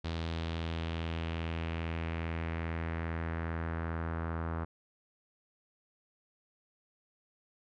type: tone with low-pass filter sweep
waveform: sawtooth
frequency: 82.41 Hz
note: E2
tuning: in tune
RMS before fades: -36 dBFS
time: 0.04-4.65 s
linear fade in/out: 10 ms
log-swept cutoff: 4000 to 1300 Hz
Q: 2.3
effects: none